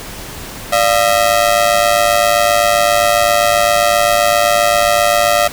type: ring-modulated tone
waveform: sawtooth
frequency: 643 Hz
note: E5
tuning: 43 cents flat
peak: -3 dBFS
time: 0.72-5.48 s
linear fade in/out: 10 ms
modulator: 53.8 Hz
effects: pink hiss -29 dBFS RMS until 5.52 s